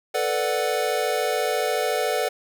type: chord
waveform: square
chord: B minor seventh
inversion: third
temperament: equal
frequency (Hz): 440 / 493.9 / 587.3 / 740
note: A4 / B4 / D5 / F#5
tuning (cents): 0 / 0 / 0 / 0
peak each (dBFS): -28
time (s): 0.14-2.29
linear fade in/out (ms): 10
effects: none